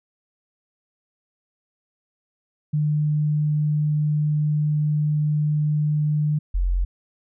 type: tone pair in turn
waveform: sine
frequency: 150.4 / 44.71 Hz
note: D3 / F1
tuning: +42 / +41 cents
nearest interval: octave + major sixth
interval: 2101 cents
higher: first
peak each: -18 dBFS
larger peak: neither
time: 2.73-6.39 / 6.54-6.85 s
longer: first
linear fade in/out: 10 ms
effects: none